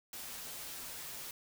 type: noise with comb filter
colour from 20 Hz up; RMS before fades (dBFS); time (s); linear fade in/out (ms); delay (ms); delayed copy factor
white; -45; 0.13-1.31; 2; 10; -0.55
effects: none